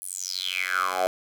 10% pulse tone with high-pass filter sweep, 92.5 Hz, F#2, in tune, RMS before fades -28 dBFS, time 0.02-1.07 s, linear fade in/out 0 ms, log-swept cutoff 11000 to 620 Hz, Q 8, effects none

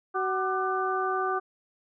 harmonic tone with a mistuned harmonic, 376 Hz, F#4, 28 cents sharp, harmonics 1 / 2 / 3 / 4, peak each -30 / -31 / -29 / -35 dBFS, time 0.14-1.4 s, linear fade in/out 20 ms, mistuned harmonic 3, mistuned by +90 cents, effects none

